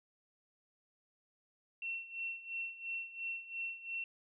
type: tone with tremolo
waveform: sine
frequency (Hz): 2712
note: E7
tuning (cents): +49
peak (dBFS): -36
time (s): 1.82-4.04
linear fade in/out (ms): 2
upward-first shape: sine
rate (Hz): 2.9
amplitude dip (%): 80
effects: none